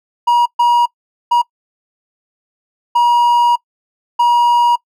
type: tone bursts at uneven times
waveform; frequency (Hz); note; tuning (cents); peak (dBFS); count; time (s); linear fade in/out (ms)
triangle; 956; A#5; +43; -6; 5; 0.27-0.46 / 0.59-0.86 / 1.31-1.42 / 2.95-3.56 / 4.19-4.76; 10
effects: noise-tail reverb RT60 0.1 s tail -23 dB re dry